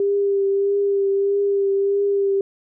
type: tone with vibrato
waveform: sine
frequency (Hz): 397.9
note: G4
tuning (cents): +26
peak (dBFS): -16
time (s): 0-2.41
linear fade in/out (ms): 2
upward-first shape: triangle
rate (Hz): 1.6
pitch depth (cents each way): 24
effects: none